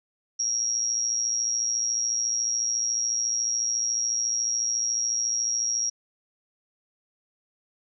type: tone with amplitude modulation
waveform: sine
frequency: 5640 Hz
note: F8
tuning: 16 cents sharp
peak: -20 dBFS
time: 0.39-5.9 s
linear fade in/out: 10 ms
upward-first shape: sine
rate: 114 Hz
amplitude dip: 75%
effects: none